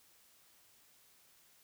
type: silence
effects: white hiss -66 dBFS RMS until 1.63 s